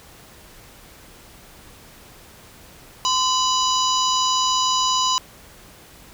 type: harmonic tone with a mistuned harmonic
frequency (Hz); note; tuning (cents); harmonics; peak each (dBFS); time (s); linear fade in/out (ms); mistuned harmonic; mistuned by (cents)
987.8; B5; 0; 1 / 3 / 4 / 5 / 6 / 7; -20 / -25 / -26 / -27 / -28 / -28; 3.05-5.18; 0; 1; +66
effects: pink hiss -46 dBFS RMS until 6.13 s